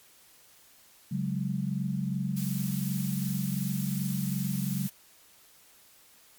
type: chord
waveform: sine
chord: C# suspended fourth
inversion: none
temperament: equal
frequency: 138.59 / 185 / 207.7 Hz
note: C#3 / F#3 / G#3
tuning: 0 / 0 / 0 cents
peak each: -32 / -31 / -34 dBFS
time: 1.11-4.88 s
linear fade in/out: 10 ms
type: noise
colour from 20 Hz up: blue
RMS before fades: -40 dBFS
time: 2.36-4.9 s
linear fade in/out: 10 ms
effects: white hiss -58 dBFS RMS until 6.38 s + MP3 96 kbps